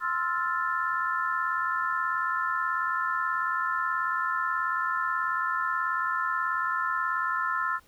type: chord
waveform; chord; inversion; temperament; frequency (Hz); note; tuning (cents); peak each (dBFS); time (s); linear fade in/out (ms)
sine; F major seventh; second; equal; 1046.5 / 1318.5 / 1396.9 / 1760; C6 / E6 / F6 / A6; 0 / 0 / 0 / 0; -31 / -30 / -31 / -33; 0-7.8; 50
effects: pink hiss -61 dBFS RMS until 7.87 s